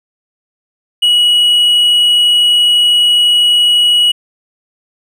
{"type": "tone", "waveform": "triangle", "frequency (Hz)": 2917, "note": "F#7", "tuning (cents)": -25, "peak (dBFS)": -5, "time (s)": [1.02, 4.12], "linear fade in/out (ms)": 10, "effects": []}